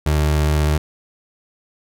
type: tone with vibrato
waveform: 30% pulse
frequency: 75.4 Hz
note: D2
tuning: 46 cents sharp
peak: -12 dBFS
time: 0.06-0.78 s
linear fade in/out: 5 ms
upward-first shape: triangle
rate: 15 Hz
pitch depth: 12 cents each way
effects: none